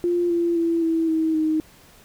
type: tone with pitch steps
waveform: sine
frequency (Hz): 349.2 / 341.6 / 334.2 / 326.9 / 319.8 / 312.9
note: F4 / F4 / E4 / E4 / D#4 / D#4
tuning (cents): 0 / -38 / +24 / -14 / +48 / +10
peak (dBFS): -18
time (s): 0.04-1.6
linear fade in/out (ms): 0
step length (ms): 260
effects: pink hiss -51 dBFS RMS until 2.04 s